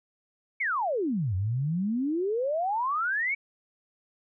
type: exponential two-way sweep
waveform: sine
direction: down then up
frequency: 2300 to 89.3 to 2300 Hz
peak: -25 dBFS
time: 0.6-3.35 s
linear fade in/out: 10 ms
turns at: 1.35 s
effects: none